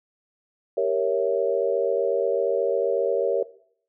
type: chord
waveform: sine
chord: G diminished seventh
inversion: none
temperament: equal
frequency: 392 / 466.2 / 554.4 / 659.3 Hz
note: G4 / Bb4 / Db5 / Fb5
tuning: 0 / 0 / 0 / 0 cents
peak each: -27 / -24 / -24 / -29 dBFS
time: 0.77-3.43 s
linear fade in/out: 5 ms
effects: noise-tail reverb RT60 0.6 s tail -18 dB re dry